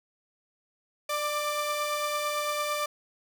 sawtooth tone pair together, 594 / 1179.1 Hz, D5 / D6, +20 / +7 cents, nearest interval octave, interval 1187 cents, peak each -27 / -27 dBFS, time 1.09-2.86 s, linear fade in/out 5 ms, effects none

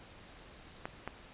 clicks, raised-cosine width 0.5 ms, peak -22 / -22 dBFS, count 2, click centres 0.855 / 1.076 s, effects pink hiss -54 dBFS RMS until 1.33 s + resampled to 8000 Hz

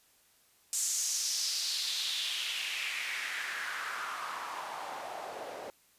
white noise with band-pass filter sweep, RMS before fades -36 dBFS, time 0.73-5.7 s, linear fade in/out 0 ms, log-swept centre 7500 to 540 Hz, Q 3.1, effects white hiss -66 dBFS RMS until 5.98 s + resampled to 32000 Hz

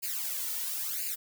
blue noise with flanger, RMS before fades -34 dBFS, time 0.02-1.16 s, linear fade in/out 20 ms, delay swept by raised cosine 0.42 to 2.22 ms, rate 0.98 Hz, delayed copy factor +1, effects none

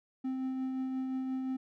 triangle tone with tremolo, 261.2 Hz, C4, 3 cents flat, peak -29 dBFS, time 0.24-1.57 s, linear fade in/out 10 ms, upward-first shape triangle, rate 5.7 Hz, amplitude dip 30%, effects none

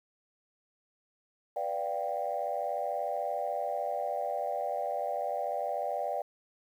sine chord, G dominant seventh, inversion first, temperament equal with one note detuned, 493.9 / 587.3 / 703.7 / 784 Hz, B4 / D5 / F5 / G5, 0 / 0 / +13 / 0 cents, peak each -39 / -34 / -35 / -35 dBFS, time 1.56-6.22 s, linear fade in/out 5 ms, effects tanh soft clip ceiling -21 dBFS + 10-bit

